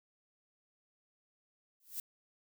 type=noise with exponential growth; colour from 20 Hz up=violet; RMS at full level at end=-36 dBFS; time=1.8-2 s; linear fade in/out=2 ms; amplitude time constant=43 ms; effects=none